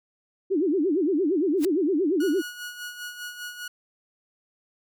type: tone with vibrato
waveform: sine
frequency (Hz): 336.7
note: E4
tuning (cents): +37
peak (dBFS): -20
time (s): 0.5-2.42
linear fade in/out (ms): 20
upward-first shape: sine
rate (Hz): 8.7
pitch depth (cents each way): 290
type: noise with exponential growth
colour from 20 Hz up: white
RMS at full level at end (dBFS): -29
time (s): 1.57-1.65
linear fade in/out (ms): 2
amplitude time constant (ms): 16
type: tone with tremolo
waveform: sawtooth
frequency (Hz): 1455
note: F#6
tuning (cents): -29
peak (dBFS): -29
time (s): 2.2-3.68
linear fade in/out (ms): 5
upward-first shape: sine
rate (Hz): 5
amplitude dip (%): 60
effects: none